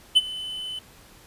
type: tone with ADSR envelope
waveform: triangle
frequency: 3025 Hz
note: F#7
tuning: 38 cents sharp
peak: -9 dBFS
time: 0.15-0.79 s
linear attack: 20 ms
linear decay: 33 ms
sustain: -20 dB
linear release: 3 ms
effects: pink hiss -51 dBFS RMS until 1.26 s + resampled to 32000 Hz